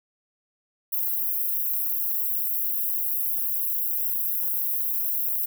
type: high-pass noise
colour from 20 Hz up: white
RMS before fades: -26 dBFS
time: 0.92-5.46 s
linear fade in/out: 10 ms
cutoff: 12000 Hz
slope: 48 dB/octave
effects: none